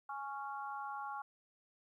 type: harmonic tone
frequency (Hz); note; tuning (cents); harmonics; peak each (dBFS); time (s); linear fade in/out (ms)
277.2; C#4; 0; 3 / 4 / 5; -43 / -45 / -47; 0.09-1.22; 5
effects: 13-bit